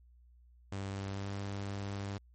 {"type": "tone with pitch glide", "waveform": "sawtooth", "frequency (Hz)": [98, 99.66], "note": ["G2", "G2"], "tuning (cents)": [0, 29], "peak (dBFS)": -33, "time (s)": [0.72, 2.18], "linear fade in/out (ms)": 5, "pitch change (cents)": 29, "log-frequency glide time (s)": [1.08, 1.35], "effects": ["added 60 Hz sine -58 dBFS peak until 2.34 s", "MP3 32 kbps"]}